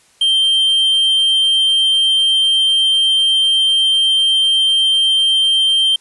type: tone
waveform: triangle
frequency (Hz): 3148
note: G7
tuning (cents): +7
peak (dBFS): -9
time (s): 0.21-5.96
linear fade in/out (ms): 5
effects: white hiss -52 dBFS RMS until 6 s + resampled to 24000 Hz